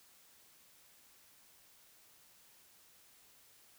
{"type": "silence", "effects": ["white hiss -64 dBFS RMS until 3.78 s"]}